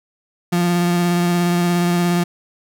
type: tone with vibrato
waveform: 35% pulse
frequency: 174.61 Hz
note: F3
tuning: in tune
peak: -13 dBFS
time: 0.52-2.24 s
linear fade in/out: 10 ms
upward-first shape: sine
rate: 17 Hz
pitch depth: 16 cents each way
effects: none